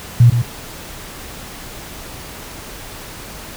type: tone with echo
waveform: sine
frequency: 119.5 Hz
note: A#2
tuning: 43 cents sharp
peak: -4 dBFS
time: 0.2-0.3 s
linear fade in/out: 5 ms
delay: 120 ms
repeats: 1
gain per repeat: -8 dB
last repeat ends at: 0.42 s
effects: pink hiss -33 dBFS RMS until 3.56 s